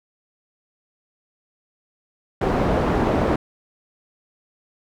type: low-pass noise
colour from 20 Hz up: white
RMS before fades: -20 dBFS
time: 2.41-3.36 s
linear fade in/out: 5 ms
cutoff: 610 Hz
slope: 12 dB/octave
effects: none